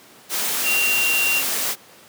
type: tone in noise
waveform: sine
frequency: 2761 Hz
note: F7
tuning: 20 cents flat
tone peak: -18 dBFS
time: 0.63-1.43 s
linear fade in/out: 50 ms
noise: white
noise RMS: -23 dBFS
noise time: 0.29-1.76 s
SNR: +2 dB
effects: pink hiss -47 dBFS RMS until 2.08 s + high-pass 200 Hz 12 dB/octave